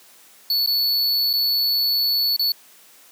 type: tone with dropouts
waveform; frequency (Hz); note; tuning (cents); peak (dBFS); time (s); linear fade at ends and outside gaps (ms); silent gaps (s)
square; 4435; C#8; 0; -18; 0.5-2.52; 2; 0.662-0.673 / 1.331-1.336 / 2.364-2.394
effects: white hiss -50 dBFS RMS until 3.11 s + high-pass 200 Hz 12 dB/octave